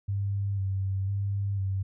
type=tone with vibrato; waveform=sine; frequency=98 Hz; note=G2; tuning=in tune; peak=-26 dBFS; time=0.08-1.83 s; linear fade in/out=10 ms; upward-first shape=square; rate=1 Hz; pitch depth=28 cents each way; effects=none